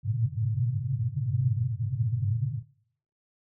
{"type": "band-pass noise", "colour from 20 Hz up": "pink", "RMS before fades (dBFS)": -28, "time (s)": [0.03, 2.63], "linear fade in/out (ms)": 50, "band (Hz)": [100, 140], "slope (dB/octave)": 96, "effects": ["noise-tail reverb RT60 0.6 s tail -18 dB re dry"]}